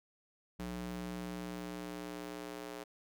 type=tone with high-pass filter sweep; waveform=square; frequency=60.1 Hz; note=B1; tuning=46 cents flat; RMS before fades=-43 dBFS; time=0.59-2.84 s; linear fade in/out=10 ms; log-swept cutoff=130 to 400 Hz; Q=1.3; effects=none